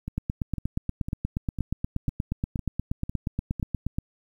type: two click trains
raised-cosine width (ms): 5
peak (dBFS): -19 / -14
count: 8 / 33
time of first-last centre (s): 0.08-3.598 / 0.18-3.985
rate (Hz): 1.99 / 8.41
effects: 9-bit